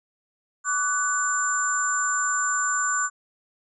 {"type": "tone cluster", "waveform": "sine", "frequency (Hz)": [1162, 1486, 7240], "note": ["D6", "F#6", "A8"], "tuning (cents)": [-19, 7, 48], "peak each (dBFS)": -26, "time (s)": [0.64, 3.1], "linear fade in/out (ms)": 50, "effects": []}